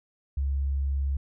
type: tone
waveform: sine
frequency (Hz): 68.9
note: C#2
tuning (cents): -10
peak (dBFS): -24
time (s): 0.37-1.17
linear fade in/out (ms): 5
effects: none